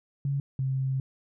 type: tone pair in turn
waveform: sine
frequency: 139.5 / 132.97 Hz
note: C#3 / C3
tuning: +11 / +28 cents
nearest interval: minor second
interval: 83 cents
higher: first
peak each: -25 dBFS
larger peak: neither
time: 0.25-0.4 / 0.59-1 s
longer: second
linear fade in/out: 2 ms
effects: none